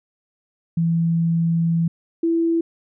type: tone pair in turn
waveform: sine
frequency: 166.5 / 332.3 Hz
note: E3 / E4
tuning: +18 / +14 cents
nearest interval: octave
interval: 1196 cents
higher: second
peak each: -16 dBFS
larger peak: neither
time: 0.77-1.88 / 2.23-2.61 s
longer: first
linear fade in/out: 5 ms
effects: none